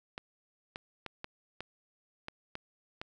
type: clicks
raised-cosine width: 0.3 ms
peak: -23 dBFS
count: 8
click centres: 0.179 / 0.759 / 1.063 / 1.244 / 1.606 / 2.284 / 2.554 / 3.015 s
effects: none